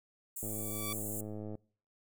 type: high-pass noise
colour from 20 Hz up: pink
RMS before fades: -41 dBFS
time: 0.36-1.21 s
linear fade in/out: 5 ms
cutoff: 7000 Hz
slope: 96 dB/octave
type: tone with exponential growth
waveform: 15% pulse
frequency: 1152 Hz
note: D6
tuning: 34 cents flat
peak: -31 dBFS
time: 0.37-0.93 s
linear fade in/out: 5 ms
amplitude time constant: 120 ms
type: click train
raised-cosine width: 2 ms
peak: -30 dBFS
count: 120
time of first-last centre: 0.43-1.553 s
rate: 106 Hz
effects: noise-tail reverb RT60 0.5 s tail -25 dB re dry